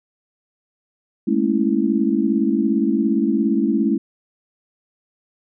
sine chord, A major seventh, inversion third, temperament equal with one note detuned, 207.7 / 225 / 277.2 / 329.6 Hz, G#3 / A3 / C#4 / E4, 0 / +39 / 0 / 0 cents, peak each -21 dBFS, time 1.27-3.98 s, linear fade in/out 10 ms, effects none

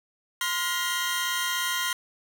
sawtooth tone cluster, 1040 / 1421 / 1907 / 3177 Hz, C6 / F6 / A#6 / G7, -11 / +30 / +39 / +23 cents, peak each -28 dBFS, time 0.41-1.93 s, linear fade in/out 2 ms, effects none

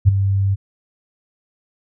sine tone with ADSR envelope, 98 Hz, G2, in tune, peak -4 dBFS, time 0.05-0.56 s, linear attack 33 ms, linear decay 12 ms, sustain -10 dB, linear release 26 ms, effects none

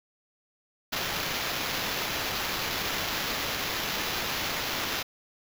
blue noise with sample-and-hold, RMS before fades -31 dBFS, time 0.92-5.03 s, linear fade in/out 10 ms, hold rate 8820 Hz, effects none

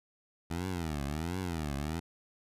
15% pulse tone with vibrato, 80.7 Hz, E2, 36 cents flat, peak -27 dBFS, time 0.5-2 s, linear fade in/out 10 ms, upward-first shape triangle, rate 1.4 Hz, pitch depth 290 cents each way, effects resampled to 32000 Hz

